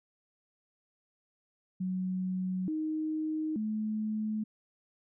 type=tone with pitch steps; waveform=sine; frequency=185.3 / 311.8 / 215.4 Hz; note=F#3 / D#4 / A3; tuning=+3 / +4 / -37 cents; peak=-30 dBFS; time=1.8-4.44 s; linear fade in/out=10 ms; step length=880 ms; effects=none